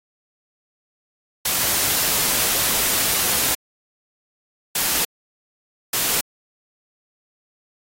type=noise bursts at uneven times; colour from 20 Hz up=white; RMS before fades=-20 dBFS; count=3; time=1.45-3.55 / 4.75-5.05 / 5.93-6.21 s; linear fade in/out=5 ms; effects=AAC 48 kbps